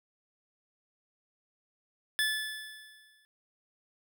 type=tone with exponential decay; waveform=25% pulse; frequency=1733 Hz; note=A6; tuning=27 cents flat; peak=-21 dBFS; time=2.19-3.25 s; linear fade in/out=0 ms; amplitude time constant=230 ms; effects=none